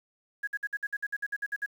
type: tone bursts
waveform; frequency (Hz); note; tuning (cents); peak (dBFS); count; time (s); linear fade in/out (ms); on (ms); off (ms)
sine; 1661.2; G#6; 0; -28; 13; 0.43-1.662; 10; 44; 55
effects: 9-bit